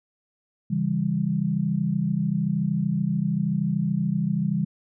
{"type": "chord", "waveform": "sine", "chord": "C# diminished", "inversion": "none", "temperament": "just", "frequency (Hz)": [138.59, 166.31, 199.57], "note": ["C#3", "E3", "G3"], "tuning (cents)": [0, 16, 31], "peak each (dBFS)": [-28, -25, -25], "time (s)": [0.7, 4.65], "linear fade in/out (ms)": 10, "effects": []}